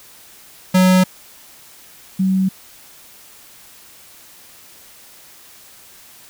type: tone pair in turn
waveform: square / sine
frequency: 184.9 / 189.55 Hz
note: F#3 / F#3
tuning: -1 / +42 cents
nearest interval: unison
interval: 43 cents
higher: second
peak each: -10 / -13 dBFS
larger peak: first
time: 0.74-1.04 / 2.19-2.49 s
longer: neither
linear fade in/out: 10 ms
effects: white hiss -44 dBFS RMS until 6.29 s